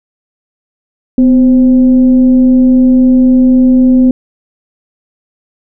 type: tone with frequency modulation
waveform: sine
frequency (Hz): 253.1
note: B3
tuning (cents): +43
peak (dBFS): -3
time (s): 1.18-4.11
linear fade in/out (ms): 2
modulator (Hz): 275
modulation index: 0.29
effects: none